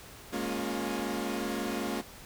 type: chord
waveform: sawtooth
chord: Bb minor seventh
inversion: third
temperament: equal with one note detuned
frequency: 207.7 / 233.1 / 277.2 / 355.7 Hz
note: Ab3 / Bb3 / Db4 / F4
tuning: 0 / 0 / 0 / +32 cents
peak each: -33 dBFS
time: 0.32-2.02 s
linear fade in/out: 20 ms
effects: pink hiss -49 dBFS RMS until 2.25 s